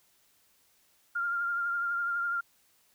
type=tone with vibrato; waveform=sine; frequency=1396.9 Hz; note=F6; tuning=in tune; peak=-28 dBFS; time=1.15-2.41 s; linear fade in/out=10 ms; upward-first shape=triangle; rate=12 Hz; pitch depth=30 cents each way; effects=white hiss -67 dBFS RMS until 2.94 s